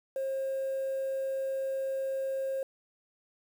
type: tone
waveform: sine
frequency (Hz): 536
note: C5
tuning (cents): +42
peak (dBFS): -28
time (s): 0.16-2.63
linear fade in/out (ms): 2
effects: tanh soft clip ceiling -28 dBFS + 9-bit